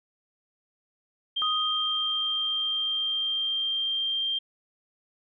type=tone; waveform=sine; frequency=3177 Hz; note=G7; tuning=23 cents sharp; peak=-25 dBFS; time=1.36-4.39 s; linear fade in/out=10 ms
type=tone with exponential decay; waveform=sine; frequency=1249 Hz; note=D#6; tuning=6 cents sharp; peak=-26 dBFS; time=1.42-4.23 s; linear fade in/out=0 ms; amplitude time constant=610 ms
effects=none